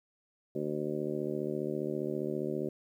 harmonic tone, 74.9 Hz, D2, 35 cents sharp, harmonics 2 / 3 / 4 / 5 / 6 / 7 / 8, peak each -41 / -39 / -39 / -35 / -45 / -41 / -43 dBFS, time 0.55-2.69 s, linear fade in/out 5 ms, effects 11-bit

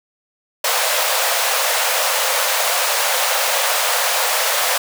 pink high-pass noise, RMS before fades -18 dBFS, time 0.64-4.78 s, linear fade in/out 5 ms, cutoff 490 Hz, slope 96 dB/octave, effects none

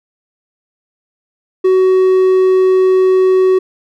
triangle tone, 374.4 Hz, F#4, 20 cents sharp, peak -5 dBFS, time 1.64-3.59 s, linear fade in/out 10 ms, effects none

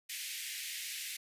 pink high-pass noise, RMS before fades -41 dBFS, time 0.09-1.17 s, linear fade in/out 10 ms, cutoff 1900 Hz, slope 48 dB/octave, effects resampled to 32000 Hz

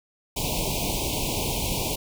pink band-stop noise, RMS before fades -27 dBFS, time 0.36-1.96 s, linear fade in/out 10 ms, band 1000 to 2300 Hz, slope 96 dB/octave, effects none

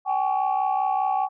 sine tone cluster, 767 / 832 / 1124 Hz, G5 / G#5 / C#6, -38 / +3 / +24 cents, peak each -22 / -24 / -29 dBFS, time 0.05-1.29 s, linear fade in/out 50 ms, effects tanh soft clip ceiling -14 dBFS

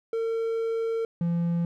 triangle tone pair in turn, 454.1 / 170.57 Hz, A#4 / F3, -45 / -41 cents, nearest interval octave + perfect fourth, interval 1696 cents, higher first, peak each -23 / -21 dBFS, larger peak second, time 0.13-1.05 / 1.21-1.65 s, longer first, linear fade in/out 2 ms, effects none

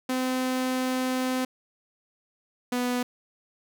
sawtooth tone pair in turn, 256.7 / 247.1 Hz, C4 / B3, -33 / +1 cents, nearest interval minor second, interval 66 cents, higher first, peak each -21 / -21 dBFS, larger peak neither, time 0.09-1.45 / 2.72-3.03 s, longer first, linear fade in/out 5 ms, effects none

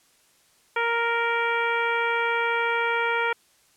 harmonic tone, 466.2 Hz, A#4, in tune, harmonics 1 / 2 / 3 / 4 / 5 / 6 / 7, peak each -28 / -27 / -27 / -31 / -29 / -41 / -40 dBFS, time 0.76-3.33 s, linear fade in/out 5 ms, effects white hiss -61 dBFS RMS until 3.76 s + low-pass 11000 Hz 12 dB/octave

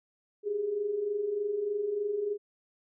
sine tone pair together, 391.2 / 414.5 Hz, G4 / G#4, -4 / -3 cents, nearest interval minor second, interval 101 cents, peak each -37 / -29 dBFS, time 0.43-2.38 s, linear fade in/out 50 ms, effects none

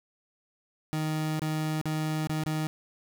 30% pulse tone with dropouts, 155.56 Hz, D#3, in tune, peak -25 dBFS, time 0.93-2.67 s, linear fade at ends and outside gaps 0 ms, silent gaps 1.394-1.419 / 1.814-1.856 / 2.272-2.295 / 2.436-2.462 s, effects none

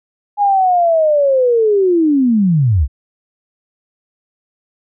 sine linear sweep, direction down, 830.6 to 58.27 Hz, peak -9 dBFS, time 0.37-2.88 s, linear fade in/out 50 ms, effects none

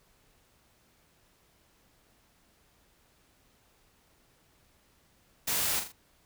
white noise with echo, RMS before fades -30 dBFS, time 5.47-5.8 s, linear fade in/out 10 ms, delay 41 ms, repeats 3, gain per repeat -7 dB, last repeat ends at 5.923 s, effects pink hiss -66 dBFS RMS until 6.25 s

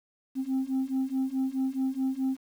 sine beating tone pair, 261.6 / 266.3 Hz, C4 / C4, 0 / +31 cents, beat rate 4.7 Hz, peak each -28 / -27 dBFS, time 0.35-2.38 s, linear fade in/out 50 ms, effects tanh soft clip ceiling -23 dBFS + 9-bit

